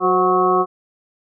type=harmonic tone with a mistuned harmonic; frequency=183.9 Hz; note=F#3; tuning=10 cents flat; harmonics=1 / 2 / 3 / 4 / 6 / 7; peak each=-27 / -17 / -27 / -20 / -17 / -24 dBFS; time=0-0.66 s; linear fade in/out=50 ms; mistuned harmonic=3; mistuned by=-82 cents; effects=none